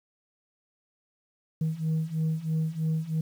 sine beating tone pair, 157.2 / 160.3 Hz, D#3 / E3, +18 / -48 cents, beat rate 3.1 Hz, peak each -28 / -26 dBFS, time 1.61-3.21 s, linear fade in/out 5 ms, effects tanh soft clip ceiling -22 dBFS + 9-bit

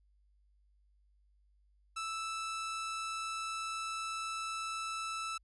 sawtooth tone, 1318 Hz, E6, 1 cent flat, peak -33 dBFS, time 1.96-5.38 s, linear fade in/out 10 ms, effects added 50 Hz sine -66 dBFS peak until 5.43 s + resampled to 24000 Hz

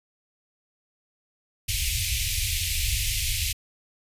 pink band-stop noise, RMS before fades -26 dBFS, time 1.68-3.53 s, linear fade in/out 10 ms, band 110 to 2200 Hz, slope 48 dB/octave, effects resampled to 32000 Hz

